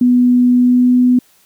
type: tone with pitch glide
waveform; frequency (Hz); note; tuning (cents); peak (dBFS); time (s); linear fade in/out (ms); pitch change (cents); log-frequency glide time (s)
sine; 246.9 to 249; B3 to B3; 0 to +14; -7; 0.01-1.19; 5; +14; 0.55-0.95
effects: white hiss -52 dBFS RMS until 1.45 s